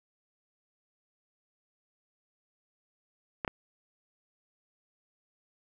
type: clicks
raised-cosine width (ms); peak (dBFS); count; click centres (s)
0.5; -16; 2; 3.448 / 3.478
effects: none